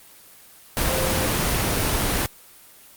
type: tone in noise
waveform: sine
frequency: 523.3 Hz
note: C5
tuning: in tune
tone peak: -26 dBFS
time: 0.88-1.26 s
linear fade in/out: 0 ms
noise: pink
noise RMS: -22 dBFS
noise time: 0.77-2.26 s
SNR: -7 dB
effects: white hiss -48 dBFS RMS until 2.96 s + Opus 24 kbps